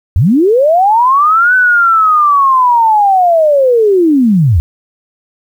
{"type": "linear two-way sweep", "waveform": "sine", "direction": "up then down", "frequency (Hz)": [70.6, 1518, 70.6], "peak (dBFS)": -5, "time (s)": [0.16, 4.6], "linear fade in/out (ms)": 0, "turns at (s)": 1.55, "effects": ["7-bit"]}